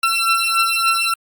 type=beating tone pair; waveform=20% pulse; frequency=1347 / 1350.5 Hz; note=E6 / E6; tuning=+37 / +42 cents; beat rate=3.5 Hz; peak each=-13 dBFS; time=0.03-1.14 s; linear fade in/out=5 ms; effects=Opus 48 kbps